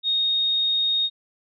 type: tone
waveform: sine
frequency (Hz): 3719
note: A#7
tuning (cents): -5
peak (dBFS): -19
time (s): 0.03-1.1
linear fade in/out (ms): 50
effects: none